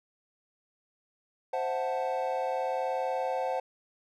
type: chord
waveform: triangle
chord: F# half-diminished seventh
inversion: second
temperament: equal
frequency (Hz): 523.3 / 659.3 / 740 / 880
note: C5 / E5 / F#5 / A5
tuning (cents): 0 / 0 / 0 / 0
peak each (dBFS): -30 / -36 / -31 / -34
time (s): 1.53-3.6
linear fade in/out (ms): 5
effects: none